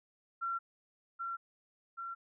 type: tone with echo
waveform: sine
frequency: 1364 Hz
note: F6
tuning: 41 cents flat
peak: -33 dBFS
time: 0.41-0.59 s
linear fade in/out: 20 ms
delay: 780 ms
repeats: 2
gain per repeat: -3 dB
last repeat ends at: 2.15 s
effects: none